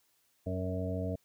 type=harmonic tone with a mistuned harmonic; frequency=92.5 Hz; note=F#2; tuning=in tune; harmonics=1 / 2 / 3 / 5 / 6 / 7; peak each=-35 / -39 / -40 / -41 / -44 / -40 dBFS; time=0.46-1.16 s; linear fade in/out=10 ms; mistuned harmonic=6; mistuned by=+18 cents; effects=white hiss -72 dBFS RMS until 1.24 s